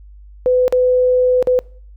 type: tone with dropouts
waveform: sine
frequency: 503 Hz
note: B4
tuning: 32 cents sharp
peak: -10 dBFS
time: 0.46-1.59 s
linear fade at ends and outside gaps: 0 ms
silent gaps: 0.68-0.725 / 1.426-1.472 s
effects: noise-tail reverb RT60 0.5 s tail -24 dB re dry + added 50 Hz sine -37 dBFS peak until 1.96 s